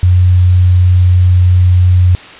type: tone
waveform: sine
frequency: 90.3 Hz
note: F#2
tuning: 42 cents flat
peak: -4 dBFS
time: 0.03-2.15 s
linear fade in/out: 0 ms
effects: white hiss -32 dBFS RMS until 2.39 s + resampled to 8000 Hz